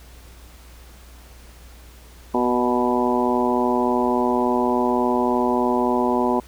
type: harmonic tone with a mistuned harmonic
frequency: 123.47 Hz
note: B2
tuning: in tune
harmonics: 2 / 3 / 4 / 5 / 6 / 7 / 8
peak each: -22 / -23 / -28 / -27 / -28 / -26 / -25 dBFS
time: 2.34-6.4 s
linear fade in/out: 5 ms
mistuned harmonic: 4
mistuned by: -35 cents
effects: added 60 Hz sine -43 dBFS peak until 6.47 s + pink hiss -49 dBFS RMS until 6.47 s